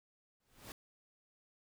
pink noise with exponential growth, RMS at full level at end -45 dBFS, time 0.4-0.72 s, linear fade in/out 1 ms, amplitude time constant 68 ms, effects none

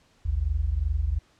sine tone pair together, 54.73 / 77.4 Hz, A1 / D#2, -9 / -9 cents, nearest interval tritone, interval 600 cents, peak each -26 / -25 dBFS, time 0.25-1.19 s, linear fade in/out 10 ms, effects pink hiss -62 dBFS RMS until 1.39 s + low-pass 7000 Hz 12 dB/octave

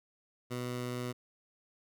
15% pulse tone, 123.47 Hz, B2, in tune, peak -29 dBFS, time 0.5-1.13 s, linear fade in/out 20 ms, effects none

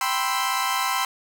sawtooth chord, C major seventh, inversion second, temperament equal, 784 / 987.8 / 1046.5 / 1318.5 Hz, G5 / B5 / C6 / E6, 0 / 0 / 0 / 0 cents, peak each -25 / -25 / -22 / -25 dBFS, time 0.01-1.05 s, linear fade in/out 2 ms, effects none

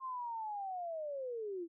sine linear sweep, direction down, 1066 to 323.5 Hz, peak -38 dBFS, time 0-1.68 s, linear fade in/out 50 ms, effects none

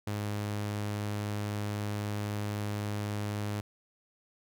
sawtooth tone, 103.83 Hz, G#2, in tune, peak -28 dBFS, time 0.07-3.61 s, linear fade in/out 5 ms, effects none

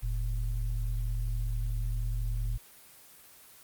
sine tone pair together, 42.19 / 112.7 Hz, E1 / A2, +41 / +42 cents, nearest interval octave + perfect fourth, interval 1701 cents, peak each -29 / -35 dBFS, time 0.02-2.58 s, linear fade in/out 20 ms, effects white hiss -54 dBFS RMS until 3.63 s + Opus 24 kbps

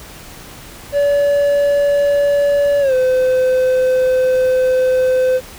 triangle tone with pitch glide, 572 to 512.5 Hz, D5 to C5, -46 to -36 cents, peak -9 dBFS, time 0.92-5.41 s, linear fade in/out 50 ms, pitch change -190 cents, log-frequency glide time 2.8-2.94 s, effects pink hiss -36 dBFS RMS until 5.58 s

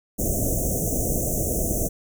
pink band-stop noise, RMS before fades -24 dBFS, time 0.18-1.89 s, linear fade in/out 20 ms, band 700 to 6000 Hz, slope 96 dB/octave, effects none

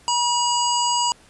harmonic tone, 964 Hz, B5, 42 cents flat, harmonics 1 / 3 / 5 / 7 / 8, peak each -20 / -26 / -26 / -29 / -28 dBFS, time 0.08-1.12 s, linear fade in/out 0 ms, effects pink hiss -52 dBFS RMS until 1.29 s + resampled to 24000 Hz

